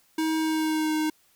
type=tone with pitch glide; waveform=square; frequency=317.5 to 310.2 Hz; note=D#4 to D#4; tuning=+35 to -5 cents; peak=-24 dBFS; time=0.18-1.1 s; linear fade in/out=5 ms; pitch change=-40 cents; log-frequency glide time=0.37-0.94 s; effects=white hiss -63 dBFS RMS until 1.35 s